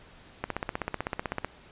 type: click train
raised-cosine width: 0.5 ms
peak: -14 dBFS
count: 17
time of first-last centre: 0.44-1.446 s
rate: 15.9 Hz
effects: pink hiss -53 dBFS RMS until 1.71 s + resampled to 8000 Hz